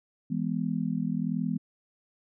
sine chord, E major, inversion none, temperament just, 164.81 / 206 / 247.2 Hz, E3 / G#3 / B3, 0 / -14 / +2 cents, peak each -31 dBFS, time 0.3-1.58 s, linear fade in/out 10 ms, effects none

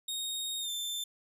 sawtooth tone with pitch glide, 3726 to 3554 Hz, A#7 to A7, -2 to +17 cents, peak -31 dBFS, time 0.08-1.04 s, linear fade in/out 5 ms, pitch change -81 cents, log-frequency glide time 0.6-0.7 s, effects none

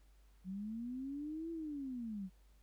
sine linear two-way sweep, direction up then down, 180.6 to 335.7 to 180.6 Hz, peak -40 dBFS, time 0.44-2.3 s, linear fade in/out 50 ms, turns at 1.51 s, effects added 50 Hz sine -62 dBFS peak until 2.62 s + pink hiss -75 dBFS RMS until 2.62 s

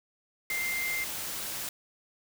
sine tone in noise, 2095 Hz, C7, 2 cents sharp, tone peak -30 dBFS, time 0.5-1.04 s, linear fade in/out 2 ms, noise white, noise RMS -36 dBFS, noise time 0.5-1.69 s, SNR +3 dB, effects none

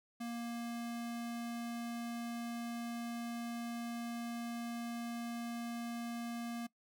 square tone, 235 Hz, A#3, 14 cents sharp, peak -40 dBFS, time 0.2-6.67 s, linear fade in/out 10 ms, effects noise-tail reverb RT60 0.1 s tail -20 dB re dry

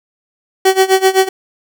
30% pulse tone with tremolo, 380.5 Hz, F#4, 48 cents sharp, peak -3 dBFS, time 0.65-1.29 s, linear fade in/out 5 ms, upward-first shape sine, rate 7.8 Hz, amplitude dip 90%, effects none

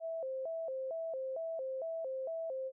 sine tone with vibrato, 587.3 Hz, D5, in tune, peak -36 dBFS, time 0-2.72 s, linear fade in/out 50 ms, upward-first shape square, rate 2.2 Hz, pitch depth 190 cents each way, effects none

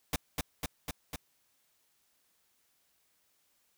pink noise with echo, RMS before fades -31 dBFS, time 0.13-0.16 s, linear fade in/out 2 ms, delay 250 ms, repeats 4, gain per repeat -2 dB, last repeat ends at 1.16 s, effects white hiss -73 dBFS RMS until 3.77 s

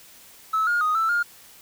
triangle tone with pitch steps, 1300 / 1423 / 1245 / 1324 / 1415 Hz, E6 / F6 / D#6 / E6 / F6, -24 / +32 / +1 / +7 / +22 cents, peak -16 dBFS, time 0.53-1.23 s, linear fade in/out 10 ms, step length 140 ms, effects tanh soft clip ceiling -16 dBFS + white hiss -49 dBFS RMS until 1.61 s

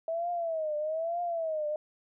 sine tone with vibrato, 648 Hz, E5, 30 cents flat, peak -29 dBFS, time 0.08-1.76 s, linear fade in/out 2 ms, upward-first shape triangle, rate 1.1 Hz, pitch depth 150 cents each way, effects none

